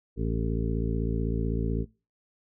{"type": "harmonic tone", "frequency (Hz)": 55.9, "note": "A1", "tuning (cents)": 28, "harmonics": [1, 2, 3, 4, 5, 7, 8], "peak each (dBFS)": [-29, -32, -34, -35, -36, -37, -38], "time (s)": [0.16, 1.86], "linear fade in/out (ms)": 50, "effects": ["noise-tail reverb RT60 0.3 s tail -21 dB re dry"]}